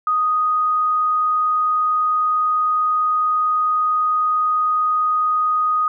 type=tone; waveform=sine; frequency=1244.5 Hz; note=D#6; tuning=in tune; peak=-15 dBFS; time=0.07-5.88 s; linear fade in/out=2 ms; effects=none